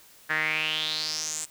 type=tone with band-pass filter sweep; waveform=sawtooth; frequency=155.56 Hz; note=D#3; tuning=in tune; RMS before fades=-29 dBFS; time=0.29-1.46 s; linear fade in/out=20 ms; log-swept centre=1700 to 8000 Hz; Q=6; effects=white hiss -54 dBFS RMS until 1.5 s